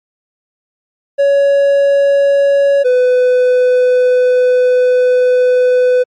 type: tone pair in turn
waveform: triangle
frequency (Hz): 560 / 500.8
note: C#5 / B4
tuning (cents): +18 / +24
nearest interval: major second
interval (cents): 194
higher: first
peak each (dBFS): -5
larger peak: neither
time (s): 1.18-2.84 / 2.84-6.04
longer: second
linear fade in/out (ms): 20
effects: MP3 48 kbps